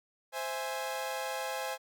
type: chord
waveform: sawtooth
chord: C augmented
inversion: none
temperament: equal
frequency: 523.3 / 659.3 / 830.6 Hz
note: C5 / E5 / G#5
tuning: 0 / 0 / 0 cents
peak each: -34 / -37 / -34 dBFS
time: 0.32-1.78 s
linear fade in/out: 50 ms
effects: none